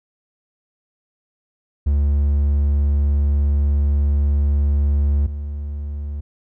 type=tone pair in turn; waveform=triangle; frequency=71.7 / 72.66 Hz; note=D2 / D2; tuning=-41 / -18 cents; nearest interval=unison; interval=23 cents; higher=second; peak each=-12 / -22 dBFS; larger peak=first; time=1.86-5.27 / 5.27-6.21 s; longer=first; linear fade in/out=10 ms; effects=none